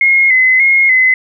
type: tone with vibrato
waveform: sine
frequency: 2093 Hz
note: C7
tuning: in tune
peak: -6 dBFS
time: 0.01-1.14 s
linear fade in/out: 2 ms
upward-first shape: square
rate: 1.7 Hz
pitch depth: 48 cents each way
effects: none